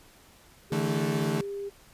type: tone with pitch glide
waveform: sine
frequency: 405.7 to 400.3 Hz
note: G#4 to G4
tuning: -41 to +36 cents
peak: -32 dBFS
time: 0.7-1.7 s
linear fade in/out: 20 ms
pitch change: -23 cents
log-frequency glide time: 1.05-1.35 s
type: chord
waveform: 35% pulse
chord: D suspended second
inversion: none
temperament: equal with one note detuned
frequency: 146.83 / 162.73 / 220 Hz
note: D3 / E3 / A3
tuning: 0 / -22 / 0 cents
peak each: -29 dBFS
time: 0.72-1.41 s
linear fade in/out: 2 ms
effects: pink hiss -56 dBFS RMS until 1.93 s + resampled to 32000 Hz